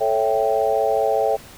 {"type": "chord", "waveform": "sine", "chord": "A dominant seventh", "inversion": "none", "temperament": "equal", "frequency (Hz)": [440, 554.4, 659.3, 784], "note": ["A4", "C#5", "E5", "G5"], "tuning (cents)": [0, 0, 0, 0], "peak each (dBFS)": -22, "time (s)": [0, 1.37], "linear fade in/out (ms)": 20, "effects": ["pink hiss -43 dBFS RMS until 1.57 s"]}